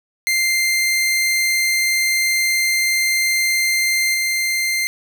sawtooth tone with level steps, 2093 Hz, C7, in tune, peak -12 / -14 dBFS, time 0.27-4.87 s, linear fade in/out 0 ms, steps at 4.14 s, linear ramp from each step 5 ms, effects none

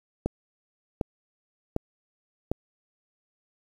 click train, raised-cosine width 2 ms, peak -12 dBFS, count 4, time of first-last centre 0.26-2.516 s, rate 1.33 Hz, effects 8-bit

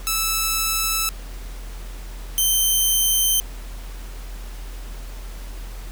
5% pulse tone pair in turn, 1313 / 3105 Hz, E6 / G7, -7 / -17 cents, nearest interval octave + minor third, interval 1490 cents, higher second, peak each -8 dBFS, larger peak neither, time 0.07-1.09 / 2.38-3.4 s, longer neither, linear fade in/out 0 ms, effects added 42 Hz sine -31 dBFS peak until 5.91 s + pink hiss -43 dBFS RMS until 5.91 s

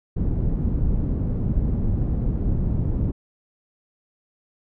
pink low-pass noise, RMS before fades -22 dBFS, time 0.16-3.12 s, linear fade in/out 10 ms, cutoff 200 Hz, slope 12 dB/octave, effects none

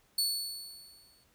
sawtooth tone with exponential decay, 4435 Hz, C#8, in tune, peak -23 dBFS, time 0.18-1.24 s, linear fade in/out 5 ms, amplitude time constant 230 ms, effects pink hiss -68 dBFS RMS until 1.34 s

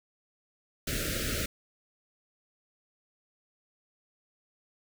pink band-stop noise, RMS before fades -32 dBFS, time 0.87-1.46 s, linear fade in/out 5 ms, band 640 to 1300 Hz, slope 96 dB/octave, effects none

